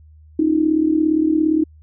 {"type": "tone with amplitude modulation", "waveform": "sine", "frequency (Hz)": 313.1, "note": "D#4", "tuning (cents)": 11, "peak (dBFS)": -10, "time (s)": [0.39, 1.64], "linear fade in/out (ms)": 5, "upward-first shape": "sine", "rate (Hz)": 37.4, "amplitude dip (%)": 75, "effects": ["added 77 Hz sine -43 dBFS peak until 1.82 s"]}